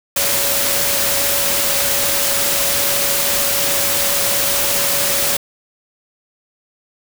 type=tone in noise; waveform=sine; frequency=563 Hz; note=C#5; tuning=27 cents sharp; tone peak=-26 dBFS; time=0.16-5.37 s; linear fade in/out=5 ms; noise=white; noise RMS=-17 dBFS; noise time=0.16-5.37 s; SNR=-12 dB; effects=none